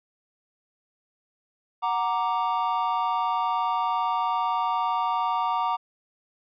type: chord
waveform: triangle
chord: Gb augmented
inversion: none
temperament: equal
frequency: 740 / 932.3 / 1174.7 Hz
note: Gb5 / Bb5 / D6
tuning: 0 / 0 / 0 cents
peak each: -27 / -24 / -26 dBFS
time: 1.82-5.77 s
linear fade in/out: 20 ms
effects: resampled to 11025 Hz